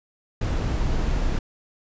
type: noise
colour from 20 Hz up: brown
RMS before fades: -23 dBFS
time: 0.41-1.39 s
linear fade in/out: 5 ms
effects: resampled to 16000 Hz